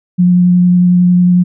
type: tone with vibrato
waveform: sine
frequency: 178.5 Hz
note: F3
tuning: 38 cents sharp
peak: -5 dBFS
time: 0.18-1.44 s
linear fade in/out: 20 ms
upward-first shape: sine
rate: 11 Hz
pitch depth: 10 cents each way
effects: none